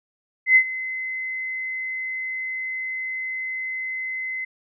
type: tone with ADSR envelope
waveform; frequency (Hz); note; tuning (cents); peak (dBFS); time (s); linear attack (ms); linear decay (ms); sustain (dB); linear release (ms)
sine; 2048; C7; -38; -9; 0.46-4.45; 98; 75; -17; 8
effects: none